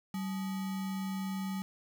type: tone with sample-and-hold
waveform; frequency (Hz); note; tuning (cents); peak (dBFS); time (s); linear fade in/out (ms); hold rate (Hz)
sine; 191.6; G3; -39; -33; 0.14-1.62; 2; 1050
effects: none